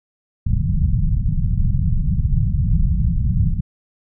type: low-pass noise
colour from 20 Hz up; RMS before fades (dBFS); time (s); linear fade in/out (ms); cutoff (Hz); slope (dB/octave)
pink; -17; 0.46-3.61; 10; 180; 48
effects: none